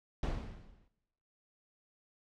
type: noise with exponential decay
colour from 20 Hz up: brown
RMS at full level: -30 dBFS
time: 0.23-0.88 s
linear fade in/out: 2 ms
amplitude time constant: 140 ms
effects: noise-tail reverb RT60 1.0 s tail -19 dB re dry + low-pass 5000 Hz 12 dB/octave